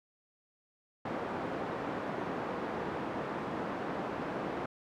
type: band-pass noise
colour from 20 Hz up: pink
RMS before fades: -37 dBFS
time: 1.05-4.66 s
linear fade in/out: 5 ms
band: 220 to 1200 Hz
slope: 12 dB/octave
effects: none